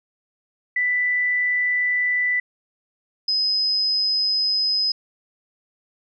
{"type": "tone pair in turn", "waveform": "sine", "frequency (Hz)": [1983, 5052], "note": ["B6", "D#8"], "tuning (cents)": [7, 26], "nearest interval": "octave + major third", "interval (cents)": 1619, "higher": "second", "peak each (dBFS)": -18, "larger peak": "neither", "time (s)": [[0.76, 2.4], [3.28, 4.92]], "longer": "neither", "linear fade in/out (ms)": 5, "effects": []}